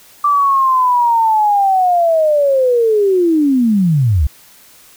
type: linear sweep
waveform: sine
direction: down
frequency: 1174.7 to 62.8 Hz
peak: -9 dBFS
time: 0.24-4.27 s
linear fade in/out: 5 ms
effects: white hiss -44 dBFS RMS until 4.96 s